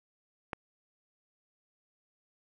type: click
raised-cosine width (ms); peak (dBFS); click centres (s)
0.5; -19; 0.532
effects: none